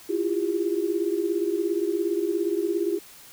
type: tone cluster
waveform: sine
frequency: 334 / 351.2 / 401.6 Hz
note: E4 / F4 / G4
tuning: +23 / +10 / +42 cents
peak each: -27 dBFS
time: 0.09-2.99 s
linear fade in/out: 10 ms
effects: white hiss -48 dBFS RMS until 3.32 s